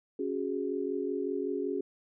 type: chord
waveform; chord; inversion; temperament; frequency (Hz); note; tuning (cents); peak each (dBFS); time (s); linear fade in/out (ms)
sine; C# suspended fourth; none; equal; 277.2 / 370 / 415.3; C#4 / F#4 / G#4; 0 / 0 / 0; -35 / -34 / -34; 0.19-1.81; 5
effects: none